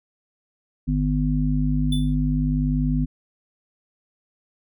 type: harmonic tone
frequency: 50.3 Hz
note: G1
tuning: 45 cents sharp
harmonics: 1 / 3 / 5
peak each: -23 / -23 / -23 dBFS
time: 0.87-3.06 s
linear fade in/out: 20 ms
type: tone with exponential decay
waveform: square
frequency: 3497 Hz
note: A7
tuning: 11 cents flat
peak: -26 dBFS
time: 1.92-2.15 s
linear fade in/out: 5 ms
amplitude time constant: 49 ms
effects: none